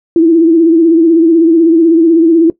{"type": "tone with vibrato", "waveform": "sine", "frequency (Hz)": 329.6, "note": "E4", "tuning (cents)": 0, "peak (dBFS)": -3, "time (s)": [0.16, 2.5], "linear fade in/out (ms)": 2, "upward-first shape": "sine", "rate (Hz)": 16, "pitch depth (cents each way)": 64, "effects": ["noise-tail reverb RT60 0.1 s tail -17 dB re dry"]}